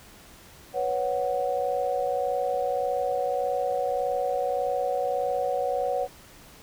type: chord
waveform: sine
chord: B suspended second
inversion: none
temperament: just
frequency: 493.9 / 555.6 / 740.8 Hz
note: B4 / C#5 / F#5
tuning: 0 / +4 / +2 cents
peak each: -29 / -28 / -28 dBFS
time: 0.73-6.08 s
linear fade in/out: 50 ms
effects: pink hiss -50 dBFS RMS until 6.62 s